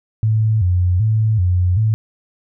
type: tone with vibrato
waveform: sine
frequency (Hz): 99.3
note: G2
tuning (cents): +23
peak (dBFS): -12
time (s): 0.23-1.94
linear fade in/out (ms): 0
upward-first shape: square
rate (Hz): 1.3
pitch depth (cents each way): 170
effects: none